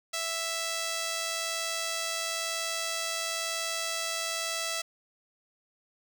5% pulse tone with amplitude modulation, 660 Hz, E5, 2 cents sharp, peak -18 dBFS, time 0.13-4.82 s, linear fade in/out 10 ms, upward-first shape sine, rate 101 Hz, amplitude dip 25%, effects none

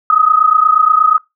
sine tone pair together, 1244.5 / 1272.9 Hz, D#6 / D#6, 0 / +39 cents, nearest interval unison, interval 39 cents, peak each -10 dBFS, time 0.1-1.18 s, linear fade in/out 2 ms, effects noise-tail reverb RT60 0.2 s tail -24 dB re dry

